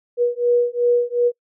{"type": "beating tone pair", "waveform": "sine", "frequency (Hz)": [481.5, 484.2], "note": ["B4", "B4"], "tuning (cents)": [-44, -34], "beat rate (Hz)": 2.7, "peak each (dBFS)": -18, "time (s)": [0.17, 1.32], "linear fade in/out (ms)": 50, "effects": ["noise-tail reverb RT60 0.1 s tail -26 dB re dry"]}